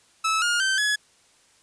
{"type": "tone with pitch steps", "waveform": "sawtooth", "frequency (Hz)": [1304, 1422, 1550.7, 1691.1], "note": ["E6", "F6", "G6", "G#6"], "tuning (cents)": [-19, 31, -19, 31], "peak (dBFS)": -17, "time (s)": [0.24, 0.96], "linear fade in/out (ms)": 10, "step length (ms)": 180, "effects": ["white hiss -59 dBFS RMS until 1.62 s", "resampled to 22050 Hz"]}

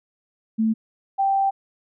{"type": "tone pair in turn", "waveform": "sine", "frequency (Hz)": [221.4, 782.9], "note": ["A3", "G5"], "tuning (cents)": [11, -2], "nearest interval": "octave + minor seventh", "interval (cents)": 2187, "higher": "second", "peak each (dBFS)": -17, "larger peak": "neither", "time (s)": [[0.58, 0.74], [1.18, 1.51]], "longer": "second", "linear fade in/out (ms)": 20, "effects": []}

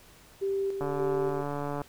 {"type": "tone with tremolo", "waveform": "sine", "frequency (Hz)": 392, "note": "G4", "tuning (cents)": 0, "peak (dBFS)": -26, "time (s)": [0.41, 1.43], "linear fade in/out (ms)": 20, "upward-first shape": "square", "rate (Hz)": 1.7, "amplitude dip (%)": 45}
{"type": "click train", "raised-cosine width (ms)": 1, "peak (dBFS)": -20, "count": 146, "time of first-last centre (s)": [0.81, 1.817], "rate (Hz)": 144}
{"effects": ["pink hiss -55 dBFS RMS until 1.88 s"]}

